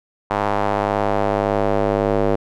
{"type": "tone with band-pass filter sweep", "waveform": "square", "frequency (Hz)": 50.9, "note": "G#1", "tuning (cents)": -34, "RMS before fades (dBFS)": -19, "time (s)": [0.3, 2.36], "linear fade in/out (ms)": 10, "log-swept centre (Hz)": [890, 500], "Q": 1.7, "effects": []}